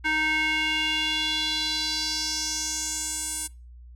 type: tone with band-pass filter sweep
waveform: square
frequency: 311.1 Hz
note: D#4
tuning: in tune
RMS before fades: -27 dBFS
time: 0.04-3.48 s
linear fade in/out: 20 ms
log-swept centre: 1900 to 9100 Hz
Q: 3.4
effects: noise-tail reverb RT60 0.3 s tail -24 dB re dry + added 60 Hz sine -43 dBFS peak until 3.95 s